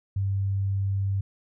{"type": "tone", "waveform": "sine", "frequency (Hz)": 98, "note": "G2", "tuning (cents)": 0, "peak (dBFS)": -23, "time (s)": [0.16, 1.21], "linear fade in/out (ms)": 5, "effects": []}